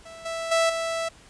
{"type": "tone with level steps", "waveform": "sawtooth", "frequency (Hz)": 659.3, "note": "E5", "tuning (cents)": 0, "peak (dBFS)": [-37, -25, -15, -22], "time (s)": [0.05, 1.09], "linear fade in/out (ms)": 10, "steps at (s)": [0.25, 0.51, 0.69], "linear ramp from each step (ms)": 10, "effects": ["pink hiss -52 dBFS RMS until 1.29 s", "resampled to 22050 Hz"]}